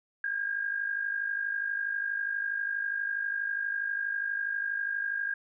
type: tone with amplitude modulation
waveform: sine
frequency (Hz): 1619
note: G#6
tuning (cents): -45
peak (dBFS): -26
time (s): 0.24-5.34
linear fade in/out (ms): 2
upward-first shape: sine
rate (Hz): 52.3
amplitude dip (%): 65
effects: none